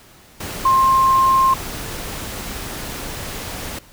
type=tone in noise; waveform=sine; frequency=1059 Hz; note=C6; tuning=21 cents sharp; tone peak=-11 dBFS; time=0.65-1.54 s; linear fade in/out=5 ms; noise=pink; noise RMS=-29 dBFS; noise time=0.4-3.79 s; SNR=+15 dB; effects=pink hiss -47 dBFS RMS until 3.92 s